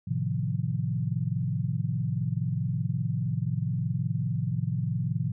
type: chord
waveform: sine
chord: F dominant seventh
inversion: first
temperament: equal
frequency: 110 / 130.81 / 155.56 / 174.61 Hz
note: A2 / C3 / Eb3 / F3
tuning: 0 / 0 / 0 / 0 cents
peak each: -31 / -30 / -32 / -33 dBFS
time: 0.07-5.32 s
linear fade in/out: 10 ms
effects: none